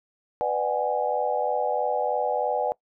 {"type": "chord", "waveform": "sine", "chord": "G# half-diminished seventh", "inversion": "first", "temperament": "just", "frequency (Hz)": [498.4, 598, 747.5, 830.6], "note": ["B4", "D5", "F#5", "G#5"], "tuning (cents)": [16, 31, 17, 0], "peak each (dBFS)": -28, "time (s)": [0.41, 2.72], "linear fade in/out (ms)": 0, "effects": ["noise-tail reverb RT60 0.1 s tail -22 dB re dry"]}